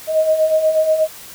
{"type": "beating tone pair", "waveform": "sine", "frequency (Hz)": [622.3, 630.6], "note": ["D#5", "D#5"], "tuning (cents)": [0, 23], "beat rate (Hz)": 8.3, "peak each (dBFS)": [-20, -13], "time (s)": [0.07, 1.08], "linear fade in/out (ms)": 50, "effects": ["white hiss -37 dBFS RMS until 1.34 s"]}